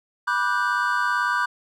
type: chord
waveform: triangle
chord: G major seventh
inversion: first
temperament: just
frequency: 980 / 1176 / 1470 / 1568 Hz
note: B5 / D6 / F#6 / G6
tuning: -14 / +2 / -12 / 0 cents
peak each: -24 dBFS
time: 0.27-1.46 s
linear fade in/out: 10 ms
effects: none